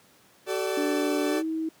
40% pulse chord, D major, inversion first, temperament equal with one note detuned, 379.1 / 440 / 587.3 Hz, F#4 / A4 / D5, +42 / 0 / 0 cents, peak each -28 / -31 / -31 dBFS, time 0.46-1.43 s, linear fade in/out 50 ms
sine tone with pitch glide, 293.7 to 320.3 Hz, D4 to E4, 0 to -50 cents, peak -26 dBFS, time 0.77-1.69 s, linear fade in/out 5 ms, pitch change +150 cents, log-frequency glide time 1.29-1.42 s
effects pink hiss -58 dBFS RMS until 1.8 s + high-pass 150 Hz 12 dB/octave

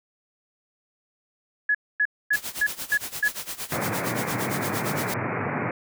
sine tone bursts, 1691 Hz, G#6, 31 cents sharp, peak -18 dBFS, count 6, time 1.69-3.282 s, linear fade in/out 5 ms, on 57 ms, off 250 ms
white noise with tremolo, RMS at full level -31 dBFS, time 2.33-5.14 s, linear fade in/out 2 ms, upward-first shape sine, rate 8.7 Hz, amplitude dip 85%
pink band-pass noise, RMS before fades -28 dBFS, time 3.72-5.71 s, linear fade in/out 2 ms, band 100 to 2400 Hz, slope 96 dB/octave
effects none

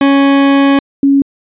40% pulse / sine tone pair in turn, 277.2 / 277.2 Hz, C#4 / C#4, 0 / 0 cents, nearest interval unison, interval 0 cents, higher neither, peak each -5 dBFS, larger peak neither, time 0.01-0.79 / 1.03-1.22 s, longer first, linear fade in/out 2 ms, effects resampled to 8000 Hz

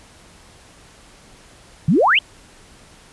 sine exponential sweep, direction up, 137 to 3266 Hz, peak -11 dBFS, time 1.88-2.19 s, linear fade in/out 5 ms, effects pink hiss -47 dBFS RMS until 3.12 s + resampled to 24000 Hz

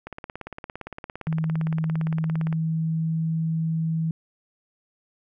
click train, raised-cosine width 0.5 ms, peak -20 dBFS, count 44, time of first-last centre 0.07-2.527 s, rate 17.5 Hz
sine tone with pitch glide, 160 to 161.77 Hz, D#3 to E3, +49 to -32 cents, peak -22 dBFS, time 1.27-4.11 s, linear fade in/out 2 ms, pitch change +19 cents, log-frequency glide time 1.98-3.3 s
effects none

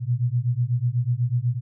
sine beating tone pair, 117.9 / 126 Hz, A#2 / B2, +20 / +35 cents, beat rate 8.1 Hz, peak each -23 dBFS, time 0-1.61 s, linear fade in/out 50 ms, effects none

